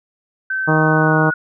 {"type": "tone with pitch glide", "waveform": "sine", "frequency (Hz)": [1540, 1462.8], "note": ["G6", "F#6"], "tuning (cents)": [-31, -20], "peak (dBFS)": -18, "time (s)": [0.5, 1.34], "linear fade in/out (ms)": 5, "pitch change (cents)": -89, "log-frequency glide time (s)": [0.7, 1.19]}
{"type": "harmonic tone", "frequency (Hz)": 156.5, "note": "D#3", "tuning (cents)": 10, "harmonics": [1, 2, 3, 4, 5, 6, 7, 8], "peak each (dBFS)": [-16, -19, -21, -22, -23, -24, -24, -25], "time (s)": [0.67, 1.31], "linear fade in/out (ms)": 20}
{"effects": []}